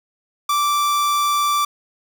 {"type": "tone", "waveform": "45% pulse", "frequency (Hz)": 1169, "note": "D6", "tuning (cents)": -8, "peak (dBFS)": -16, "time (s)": [0.49, 1.65], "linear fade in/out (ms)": 5, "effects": []}